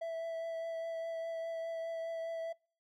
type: tone with vibrato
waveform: triangle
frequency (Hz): 659.3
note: E5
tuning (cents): 0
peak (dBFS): -34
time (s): 0.01-2.53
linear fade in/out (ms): 10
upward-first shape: triangle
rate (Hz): 4.9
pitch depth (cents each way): 15
effects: noise-tail reverb RT60 0.4 s tail -26 dB re dry